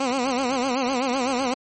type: tone with vibrato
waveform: 15% pulse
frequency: 257.6 Hz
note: C4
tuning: 27 cents flat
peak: -15 dBFS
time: 0-1.54 s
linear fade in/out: 5 ms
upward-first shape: sine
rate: 7.9 Hz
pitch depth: 120 cents each way
effects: MP3 32 kbps